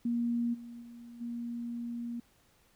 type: tone with level steps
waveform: sine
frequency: 236.6 Hz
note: A#3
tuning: 26 cents sharp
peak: -28 / -43 / -46 / -35 dBFS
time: 0.05-2.2 s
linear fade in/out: 5 ms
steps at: 0.53 / 0.81 / 1.2 s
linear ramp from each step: 20 ms
effects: pink hiss -67 dBFS RMS until 2.75 s